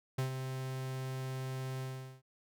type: tone with ADSR envelope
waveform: 45% pulse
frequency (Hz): 131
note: C3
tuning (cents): +2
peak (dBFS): -30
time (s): 0.18-2.22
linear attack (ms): 7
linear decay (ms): 110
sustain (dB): -7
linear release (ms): 410
effects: none